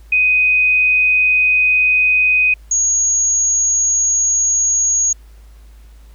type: tone pair in turn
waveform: sine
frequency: 2501 / 6635 Hz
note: D#7 / G#8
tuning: +8 / -3 cents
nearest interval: octave + perfect fourth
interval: 1689 cents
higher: second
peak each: -10 / -12 dBFS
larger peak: first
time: 0.12-2.54 / 2.71-5.13 s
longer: neither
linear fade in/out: 5 ms
effects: added 53 Hz sine -38 dBFS peak until 6.14 s + pink hiss -54 dBFS RMS until 6.14 s